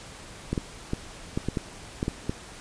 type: clicks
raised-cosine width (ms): 3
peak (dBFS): -13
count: 9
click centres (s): 0.53 / 0.578 / 0.934 / 1.375 / 1.486 / 1.572 / 2.029 / 2.081 / 2.295
effects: pink hiss -44 dBFS RMS until 2.6 s + resampled to 22050 Hz